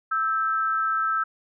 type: tone pair together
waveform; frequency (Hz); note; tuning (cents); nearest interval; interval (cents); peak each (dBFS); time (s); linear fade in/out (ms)
sine; 1311.9 / 1571; E6 / G6; -9 / +3; minor third; 312; -22 / -29; 0.11-1.24; 10
effects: none